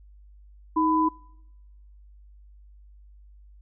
sine tone pair together, 315 / 1000 Hz, D#4 / B5, +21 / +21 cents, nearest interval octave + minor sixth, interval 2000 cents, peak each -22 dBFS, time 0.76-1.09 s, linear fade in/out 10 ms, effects noise-tail reverb RT60 1.0 s tail -26 dB re dry + added 50 Hz sine -48 dBFS peak until 3.61 s

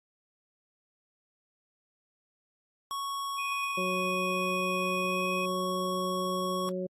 square tone, 1108.7 Hz, C#6, in tune, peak -33 dBFS, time 2.91-6.69 s, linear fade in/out 0 ms
sine tone with pitch glide, 2489 to 2508 Hz, D#7 to D#7, 0 to +13 cents, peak -33 dBFS, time 3.38-5.46 s, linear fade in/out 10 ms, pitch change +13 cents, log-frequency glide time 5.01-5.22 s
harmonic tone, 184.1 Hz, F#3, 8 cents flat, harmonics 1 / 2 / 3, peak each -35 / -35 / -35 dBFS, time 3.77-6.87 s, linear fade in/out 10 ms
effects AAC 48 kbps

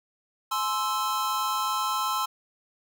square chord, Ab augmented, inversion none, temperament equal with one note detuned, 847.6 / 1046.5 / 1318.5 Hz, Ab5 / C6 / E6, +35 / 0 / 0 cents, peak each -34 / -29 / -30 dBFS, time 0.51-2.26 s, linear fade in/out 10 ms, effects none

